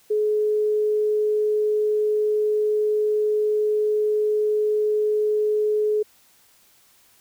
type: tone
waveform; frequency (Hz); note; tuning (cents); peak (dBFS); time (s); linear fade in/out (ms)
sine; 424.4; G#4; +38; -18; 0.1-6.03; 10
effects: white hiss -57 dBFS RMS until 7.2 s